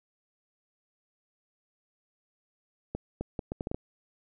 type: accelerating click train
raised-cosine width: 2 ms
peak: -19 dBFS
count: 8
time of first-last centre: 2.95-3.745 s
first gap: 260 ms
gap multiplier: 0.7
effects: none